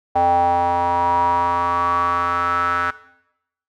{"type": "tone with band-pass filter sweep", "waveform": "square", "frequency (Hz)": 87.31, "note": "F2", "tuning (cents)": 0, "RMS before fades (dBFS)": -18, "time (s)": [0.15, 2.91], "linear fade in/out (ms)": 10, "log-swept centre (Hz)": [760, 1400], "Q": 8.6, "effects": ["noise-tail reverb RT60 0.8 s tail -17 dB re dry"]}